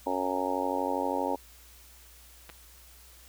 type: harmonic tone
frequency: 92.5 Hz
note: F#2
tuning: in tune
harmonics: 3 / 4 / 5 / 6 / 7 / 8 / 9 / 10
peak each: -34 / -38 / -36 / -34 / -40 / -40 / -34 / -34 dBFS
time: 0.06-1.36 s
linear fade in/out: 10 ms
type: clicks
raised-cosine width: 0.3 ms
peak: -29 dBFS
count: 2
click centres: 2.493 / 2.499 s
effects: added 60 Hz sine -55 dBFS peak until 3.28 s + white hiss -55 dBFS RMS until 3.28 s